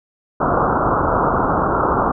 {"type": "low-pass noise", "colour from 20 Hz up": "white", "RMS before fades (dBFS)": -17, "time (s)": [0.4, 2.12], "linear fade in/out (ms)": 10, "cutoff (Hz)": 1400, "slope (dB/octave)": 96, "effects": []}